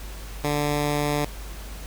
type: tone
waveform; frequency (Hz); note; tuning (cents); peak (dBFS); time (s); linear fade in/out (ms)
10% pulse; 146.8; D3; 0; -14; 0.44-1.25; 2
effects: added 50 Hz sine -35 dBFS peak until 1.86 s + pink hiss -42 dBFS RMS until 1.86 s